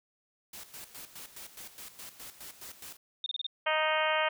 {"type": "noise with tremolo", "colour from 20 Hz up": "white", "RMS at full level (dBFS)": -45, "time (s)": [0.53, 2.97], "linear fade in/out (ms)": 5, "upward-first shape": "square", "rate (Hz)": 4.8, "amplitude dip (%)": 70}
{"type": "tone bursts", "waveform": "sine", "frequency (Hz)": 3660, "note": "A#7", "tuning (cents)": -32, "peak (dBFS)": -31, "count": 5, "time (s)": [3.24, 3.466], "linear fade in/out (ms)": 2, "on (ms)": 22, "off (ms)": 29}
{"type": "harmonic tone", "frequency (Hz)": 311.1, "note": "D#4", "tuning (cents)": 0, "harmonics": [2, 3, 4, 5, 6, 7, 8, 9, 10], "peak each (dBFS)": [-31, -33, -34, -35, -36, -36, -37, -38, -38], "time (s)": [3.66, 4.29], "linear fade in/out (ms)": 10}
{"effects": []}